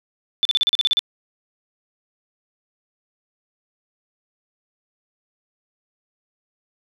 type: tone bursts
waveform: sine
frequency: 3520 Hz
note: A7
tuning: in tune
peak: -14 dBFS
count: 10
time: 0.43-0.992 s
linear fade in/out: 0 ms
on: 22 ms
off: 38 ms
effects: none